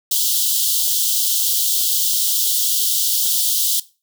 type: high-pass noise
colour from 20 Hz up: white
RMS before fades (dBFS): -18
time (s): 0.11-3.8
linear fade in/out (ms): 5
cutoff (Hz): 3000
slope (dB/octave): 96
effects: noise-tail reverb RT60 0.3 s tail -18 dB re dry